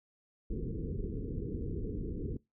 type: low-pass noise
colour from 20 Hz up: pink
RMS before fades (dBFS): -37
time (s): 0.5-2.37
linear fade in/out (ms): 5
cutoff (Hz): 470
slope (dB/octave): 96
effects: noise-tail reverb RT60 0.2 s tail -22 dB re dry